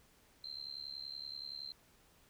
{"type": "tone with amplitude modulation", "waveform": "sine", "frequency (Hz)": 4132, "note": "C8", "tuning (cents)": -22, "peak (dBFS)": -39, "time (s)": [0.44, 1.72], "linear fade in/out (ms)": 2, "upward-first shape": "sine", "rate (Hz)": 70.6, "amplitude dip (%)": 95, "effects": ["pink hiss -67 dBFS RMS until 2.29 s"]}